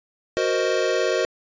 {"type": "chord", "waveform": "square", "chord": "C half-diminished seventh", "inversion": "second", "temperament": "equal", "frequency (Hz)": [370, 466.2, 523.3, 622.3], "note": ["Gb4", "Bb4", "C5", "Eb5"], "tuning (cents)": [0, 0, 0, 0], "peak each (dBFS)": -26, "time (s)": [0.37, 1.25], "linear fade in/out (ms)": 0, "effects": ["resampled to 16000 Hz"]}